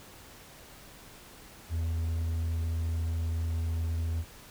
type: tone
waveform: triangle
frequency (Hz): 82.3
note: E2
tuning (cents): -2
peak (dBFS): -26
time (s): 1.69-4.25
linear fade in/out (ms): 50
effects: pink hiss -51 dBFS RMS until 4.5 s